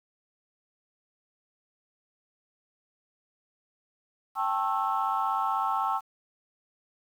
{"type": "chord", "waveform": "sine", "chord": "A dominant seventh", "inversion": "third", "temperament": "equal with one note detuned", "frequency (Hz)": [784, 880, 1087.2, 1318.5], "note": ["G5", "A5", "C#6", "E6"], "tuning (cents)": [0, 0, -34, 0], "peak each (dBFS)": -30, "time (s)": [4.35, 6.01], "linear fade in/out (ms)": 50, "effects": ["tanh soft clip ceiling -17 dBFS", "9-bit"]}